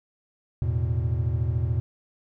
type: chord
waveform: triangle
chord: E suspended fourth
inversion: none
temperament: just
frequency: 82.41 / 109.88 / 123.61 Hz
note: E2 / A2 / B2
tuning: 0 / -2 / +2 cents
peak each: -25 dBFS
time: 0.62-1.8 s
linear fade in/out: 0 ms
effects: none